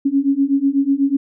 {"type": "beating tone pair", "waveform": "sine", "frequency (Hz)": [272.3, 280.4], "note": ["C#4", "C#4"], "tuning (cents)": [-31, 20], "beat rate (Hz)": 8.1, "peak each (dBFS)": [-17, -16], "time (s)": [0.05, 1.17], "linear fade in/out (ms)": 10, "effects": []}